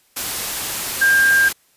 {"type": "tone in noise", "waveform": "sine", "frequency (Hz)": 1600, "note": "G6", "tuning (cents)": 35, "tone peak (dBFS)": -11, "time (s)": [1.01, 1.49], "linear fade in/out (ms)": 10, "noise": "white", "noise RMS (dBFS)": -24, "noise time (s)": [0.16, 1.53], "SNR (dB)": 10, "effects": ["white hiss -58 dBFS RMS until 1.76 s", "resampled to 32000 Hz"]}